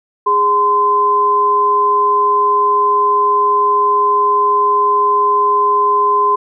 sine tone pair together, 412.9 / 1028 Hz, G#4 / C6, -10 / -31 cents, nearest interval octave + major third, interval 1579 cents, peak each -18 / -10 dBFS, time 0.26-6.36 s, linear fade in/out 10 ms, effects none

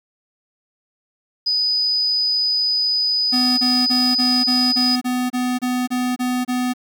sine tone, 4978 Hz, D#8, in tune, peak -16 dBFS, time 1.46-4.96 s, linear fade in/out 10 ms
square tone bursts, 250 Hz, B3, 21 cents sharp, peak -19 dBFS, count 12, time 3.32-6.737 s, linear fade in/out 20 ms, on 260 ms, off 27 ms
effects 8-bit

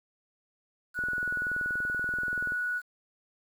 sine tone, 1468 Hz, F#6, 14 cents flat, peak -28 dBFS, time 0.94-2.82 s, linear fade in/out 50 ms
click train, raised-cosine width 2 ms, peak -30 dBFS, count 33, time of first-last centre 0.99-2.521 s, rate 20.9 Hz
effects 9-bit

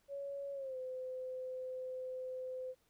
sine tone with pitch glide, 559 to 512.6 Hz, C#5 to C5, +14 to -36 cents, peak -40 dBFS, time 0.08-2.75 s, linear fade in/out 50 ms, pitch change -150 cents, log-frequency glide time 0.53-0.77 s, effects pink hiss -75 dBFS RMS until 2.89 s

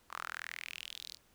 sawtooth tone with high-pass filter sweep, 41.2 Hz, E1, in tune, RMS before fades -45 dBFS, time 0.09-1.18 s, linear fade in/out 50 ms, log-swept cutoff 1100 to 4600 Hz, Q 4.6, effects pink hiss -68 dBFS RMS until 1.34 s

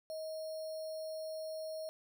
sine tone with sample-and-hold, 632 Hz, D#5, 27 cents sharp, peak -39 dBFS, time 0.1-1.89 s, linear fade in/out 0 ms, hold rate 4900 Hz, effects none

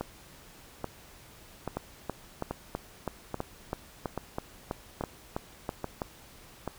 two click trains, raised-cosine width 1 ms, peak -18 / -17 dBFS, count 9 / 14, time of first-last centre 0.01-6.677 / 1.77-6.018 s, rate 1.2 / 3.06 Hz, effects pink hiss -53 dBFS RMS until 6.78 s

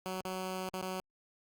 10% pulse tone with dropouts, 186.5 Hz, F#3, 14 cents sharp, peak -28 dBFS, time 0.06-1 s, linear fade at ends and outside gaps 0 ms, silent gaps 0.209-0.253 / 0.688-0.737 / 0.814-0.826 s, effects Opus 48 kbps

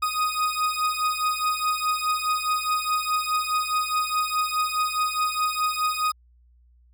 40% pulse beating tone pair, 1244.5 / 1249.3 Hz, D#6 / D#6, 0 / +7 cents, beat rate 4.8 Hz, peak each -25 dBFS, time 0.02-6.12 s, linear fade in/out 10 ms, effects added 60 Hz sine -54 dBFS peak until 6.93 s

